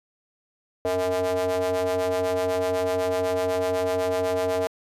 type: ring-modulated tone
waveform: square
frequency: 92.5 Hz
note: F#2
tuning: in tune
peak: -20 dBFS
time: 0.85-4.67 s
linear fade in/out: 0 ms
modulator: 551 Hz
effects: resampled to 32000 Hz